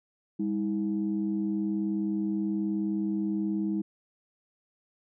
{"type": "tone pair together", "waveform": "sine", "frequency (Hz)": [201.2, 320.1], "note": ["G3", "D#4"], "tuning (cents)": [45, 49], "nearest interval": "minor sixth", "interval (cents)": 804, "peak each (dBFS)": [-28, -29], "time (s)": [0.39, 3.82], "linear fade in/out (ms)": 10, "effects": ["tanh soft clip ceiling -19 dBFS"]}